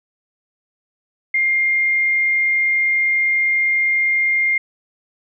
sine tone, 2115 Hz, C7, 18 cents sharp, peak -14 dBFS, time 1.34-4.58 s, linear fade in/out 5 ms, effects none

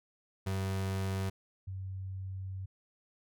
35% pulse / sine tone pair in turn, 96 / 95.01 Hz, G2 / F#2, -36 / +46 cents, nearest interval unison, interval 18 cents, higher first, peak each -30 / -37 dBFS, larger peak first, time 0.46-1.3 / 1.67-2.66 s, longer second, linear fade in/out 10 ms, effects none

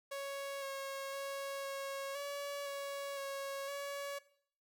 sawtooth tone with pitch steps, 555 / 546 / 552 / 549 / 568 / 560 / 551 / 564 Hz, C#5 / C#5 / C#5 / C#5 / C#5 / C#5 / C#5 / C#5, +2 / -26 / -7 / -17 / +42 / +18 / -11 / +30 cents, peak -36 dBFS, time 0.11-4.19 s, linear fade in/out 10 ms, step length 510 ms, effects noise-tail reverb RT60 0.6 s tail -18 dB re dry

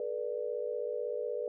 sine tone cluster, 429.3 / 485.4 / 591 Hz, A4 / B4 / D5, -43 / -30 / +11 cents, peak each -38 / -35 / -39 dBFS, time 0-1.48 s, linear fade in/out 2 ms, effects none

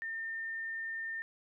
sine tone, 1810 Hz, A6, 48 cents sharp, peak -36 dBFS, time 0.02-1.22 s, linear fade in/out 0 ms, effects none

